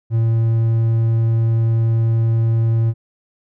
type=tone; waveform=triangle; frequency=113.8 Hz; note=A#2; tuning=41 cents flat; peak=-11 dBFS; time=0.1-2.94 s; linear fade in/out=50 ms; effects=none